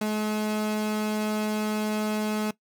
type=tone pair together; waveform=35% pulse; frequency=213.6 / 639.4 Hz; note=G#3 / D#5; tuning=+49 / +47 cents; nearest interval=octave + perfect fifth; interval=1898 cents; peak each=-24 / -33 dBFS; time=0.01-2.51 s; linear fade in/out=5 ms; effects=noise-tail reverb RT60 0.1 s tail -19 dB re dry